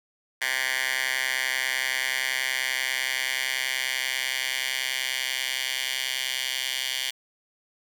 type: tone with high-pass filter sweep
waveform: 10% pulse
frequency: 130.4 Hz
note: C3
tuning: 5 cents flat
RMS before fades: -28 dBFS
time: 0.41-7.11 s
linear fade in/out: 10 ms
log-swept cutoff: 1800 to 2800 Hz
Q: 2.1
effects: none